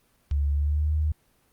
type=tone with pitch glide; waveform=sine; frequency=71.5 to 76.63 Hz; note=D2 to D#2; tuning=-46 to -26 cents; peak=-21 dBFS; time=0.31-1.12 s; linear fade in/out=5 ms; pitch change=+120 cents; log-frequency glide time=0.51-0.93 s
type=click; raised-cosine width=0.2 ms; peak=-28 dBFS; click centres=0.312 s
effects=pink hiss -65 dBFS RMS until 1.52 s + Opus 32 kbps